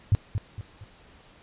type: tone with echo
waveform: sine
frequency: 102.9 Hz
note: G#2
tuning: 16 cents flat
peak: -15 dBFS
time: 0.12-0.15 s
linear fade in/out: 0 ms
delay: 230 ms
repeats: 3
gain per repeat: -8 dB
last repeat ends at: 0.84 s
effects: pink hiss -54 dBFS RMS until 1.42 s + resampled to 8000 Hz